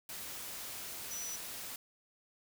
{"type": "tone in noise", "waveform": "sine", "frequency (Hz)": 5920, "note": "F#8", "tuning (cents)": 0, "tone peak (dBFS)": -40, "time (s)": [1.11, 1.36], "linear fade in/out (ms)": 2, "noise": "white", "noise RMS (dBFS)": -44, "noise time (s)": [0.09, 1.76], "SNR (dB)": 1, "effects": []}